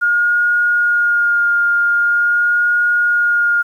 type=tone with vibrato; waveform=sine; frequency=1422 Hz; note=F6; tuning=31 cents sharp; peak=-11 dBFS; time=0.01-3.63 s; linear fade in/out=20 ms; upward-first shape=sine; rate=0.44 Hz; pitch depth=15 cents each way; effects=8-bit